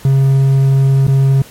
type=tone with dropouts; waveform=triangle; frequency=135.6 Hz; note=C#3; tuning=38 cents flat; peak=-5 dBFS; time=0.05-1.42 s; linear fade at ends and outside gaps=2 ms; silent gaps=1.068-1.08 s; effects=pink hiss -38 dBFS RMS until 1.5 s + MP3 64 kbps